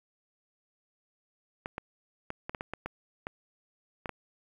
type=clicks; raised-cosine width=0.5 ms; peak=-20 dBFS; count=11; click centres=1.659 / 1.781 / 2.304 / 2.495 / 2.548 / 2.609 / 2.736 / 2.86 / 3.269 / 4.058 / 4.093 s; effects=9-bit